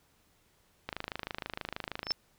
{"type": "click train", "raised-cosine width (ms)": 0.3, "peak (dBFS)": -19, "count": 33, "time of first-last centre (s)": [0.89, 2.107], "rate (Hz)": 26.3}
{"type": "tone with exponential growth", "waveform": "sine", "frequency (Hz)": 5274, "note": "E8", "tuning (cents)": 0, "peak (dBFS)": -23, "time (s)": [2.03, 2.12], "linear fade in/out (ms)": 0, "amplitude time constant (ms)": 18}
{"effects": ["pink hiss -68 dBFS RMS until 2.38 s"]}